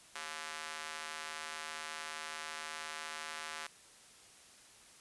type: tone with high-pass filter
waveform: square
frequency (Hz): 78.1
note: D#2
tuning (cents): +7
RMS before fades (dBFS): -44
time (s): 0.15-3.67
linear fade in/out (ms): 5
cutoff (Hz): 1300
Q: 0.99
effects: white hiss -59 dBFS RMS until 5 s + resampled to 24000 Hz